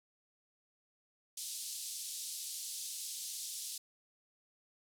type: band-pass noise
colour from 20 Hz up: white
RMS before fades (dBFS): -43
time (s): 1.37-3.78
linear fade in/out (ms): 5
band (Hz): 3700 to 11000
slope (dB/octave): 24
effects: none